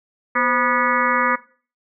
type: harmonic tone with a mistuned harmonic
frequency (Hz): 244.2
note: B3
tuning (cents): -19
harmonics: 1 / 2 / 4 / 5 / 6 / 7 / 8 / 9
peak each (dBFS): -27 / -26 / -24 / -21 / -26 / -23 / -24 / -27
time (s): 0.35-1.36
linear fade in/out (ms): 10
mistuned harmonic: 2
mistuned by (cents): +100
effects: noise-tail reverb RT60 0.4 s tail -18 dB re dry